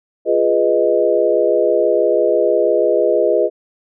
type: chord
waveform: sine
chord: F half-diminished seventh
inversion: none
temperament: equal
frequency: 349.2 / 415.3 / 493.9 / 622.3 Hz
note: F4 / Ab4 / Cb5 / Eb5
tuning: 0 / 0 / 0 / 0 cents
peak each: -19 / -17 / -17 / -16 dBFS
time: 0.25-3.5 s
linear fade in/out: 50 ms
effects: none